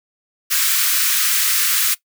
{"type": "high-pass noise", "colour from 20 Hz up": "white", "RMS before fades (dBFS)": -17, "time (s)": [0.5, 1.95], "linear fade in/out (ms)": 20, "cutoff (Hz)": 1200, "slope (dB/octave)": 48, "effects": ["noise-tail reverb RT60 0.1 s tail -19 dB re dry"]}